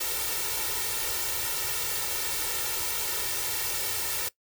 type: noise with comb filter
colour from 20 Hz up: white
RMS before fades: -30 dBFS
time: 0-4.29 s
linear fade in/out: 10 ms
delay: 2.2 ms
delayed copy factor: +0.9
effects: noise-tail reverb RT60 0.1 s tail -19 dB re dry

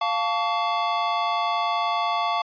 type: chord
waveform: square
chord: F augmented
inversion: none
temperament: equal with one note detuned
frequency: 698.5 / 880 / 1134 Hz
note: F5 / A5 / C#6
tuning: 0 / 0 / +39 cents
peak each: -27 / -28 / -26 dBFS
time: 0.01-2.42 s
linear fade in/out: 5 ms
effects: resampled to 11025 Hz

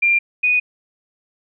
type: tone pair in turn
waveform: sine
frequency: 2385 / 2478 Hz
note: D7 / D#7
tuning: +26 / -8 cents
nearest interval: minor second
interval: 66 cents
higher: second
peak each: -12 / -13 dBFS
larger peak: first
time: 0.02-0.19 / 0.43-0.6 s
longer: neither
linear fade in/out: 10 ms
effects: none

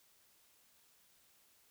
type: silence
effects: white hiss -69 dBFS RMS until 1.7 s

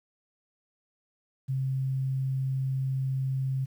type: tone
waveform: sine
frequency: 132.9 Hz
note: C3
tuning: 27 cents sharp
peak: -26 dBFS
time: 1.48-3.66 s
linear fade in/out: 20 ms
effects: 10-bit

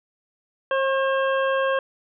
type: harmonic tone with a mistuned harmonic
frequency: 536 Hz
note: C5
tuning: 42 cents sharp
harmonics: 1 / 2 / 3 / 5 / 6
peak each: -21 / -26 / -27 / -36 / -38 dBFS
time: 0.71-1.79 s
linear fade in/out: 2 ms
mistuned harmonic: 2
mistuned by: +16 cents
effects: none

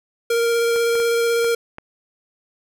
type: tone with vibrato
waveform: square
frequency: 466.2 Hz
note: A#4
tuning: in tune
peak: -17 dBFS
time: 0.3-1.55 s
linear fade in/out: 5 ms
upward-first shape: square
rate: 16 Hz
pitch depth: 8 cents each way
type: clicks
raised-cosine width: 0.5 ms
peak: -19 dBFS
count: 5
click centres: 0.761 / 0.954 / 1.001 / 1.445 / 1.784 s
effects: none

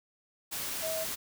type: tone in noise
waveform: sine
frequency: 642 Hz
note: E5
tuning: 46 cents flat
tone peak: -33 dBFS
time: 0.82-1.05 s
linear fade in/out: 20 ms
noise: white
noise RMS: -36 dBFS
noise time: 0.51-1.16 s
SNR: 0 dB
effects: none

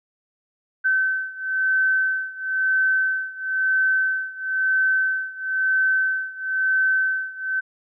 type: beating tone pair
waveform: sine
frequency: 1534 / 1535 Hz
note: G6 / G6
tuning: -38 / -37 cents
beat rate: 1 Hz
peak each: -21 / -23 dBFS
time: 0.84-7.61 s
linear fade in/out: 20 ms
effects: none

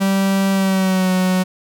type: tone with pitch glide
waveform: 45% pulse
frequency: 194.4 to 184.98 Hz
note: G3 to F#3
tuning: -14 to 0 cents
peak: -14 dBFS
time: 0-1.44 s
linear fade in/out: 20 ms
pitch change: -86 cents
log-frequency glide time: 0.52-1.11 s
effects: none

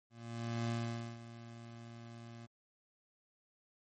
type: tone with ADSR envelope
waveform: 25% pulse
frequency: 116.5 Hz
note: A#2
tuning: 1 cent flat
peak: -30 dBFS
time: 0.1-2.47 s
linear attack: 580 ms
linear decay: 500 ms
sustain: -15 dB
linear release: 23 ms
effects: MP3 32 kbps

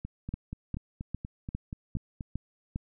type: two click trains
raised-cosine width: 5 ms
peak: -24 / -20 dBFS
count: 10 / 7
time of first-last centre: 0.05-2.208 / 0.34-2.759 s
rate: 4.17 / 2.48 Hz
effects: none

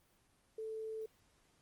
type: tone with quantisation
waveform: sine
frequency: 440 Hz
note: A4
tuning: in tune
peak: -40 dBFS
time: 0.58-1.06 s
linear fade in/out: 5 ms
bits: 11
effects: pink hiss -72 dBFS RMS until 1.61 s + Opus 24 kbps

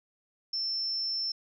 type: tone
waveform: sine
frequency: 5350 Hz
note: E8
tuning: 25 cents sharp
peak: -29 dBFS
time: 0.53-1.32 s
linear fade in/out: 5 ms
effects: none

